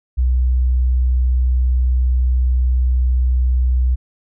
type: tone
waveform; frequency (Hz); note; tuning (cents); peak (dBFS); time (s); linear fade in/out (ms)
sine; 62.7; B1; +27; -12; 0.17-3.96; 20
effects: none